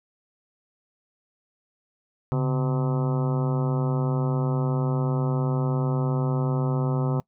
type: harmonic tone with a mistuned harmonic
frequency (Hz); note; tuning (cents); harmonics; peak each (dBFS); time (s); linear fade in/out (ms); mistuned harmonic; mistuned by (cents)
127.9; C3; -39; 1 / 2 / 3 / 4 / 5 / 6 / 7 / 8 / 9 / 10; -22 / -31 / -33 / -35 / -40 / -40 / -39 / -41 / -43 / -42; 2.32-7.2; 0; 1; +140
effects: noise-tail reverb RT60 0.1 s tail -24 dB re dry